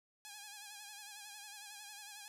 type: tone with vibrato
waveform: 5% pulse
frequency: 828 Hz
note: G#5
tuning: 5 cents flat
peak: -37 dBFS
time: 0.25-2.28 s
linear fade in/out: 0 ms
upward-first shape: sine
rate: 11 Hz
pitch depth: 56 cents each way
effects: none